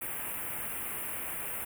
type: band-stop noise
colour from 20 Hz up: white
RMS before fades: -37 dBFS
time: 0.01-1.65 s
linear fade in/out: 10 ms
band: 2800 to 9100 Hz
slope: 48 dB/octave
effects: none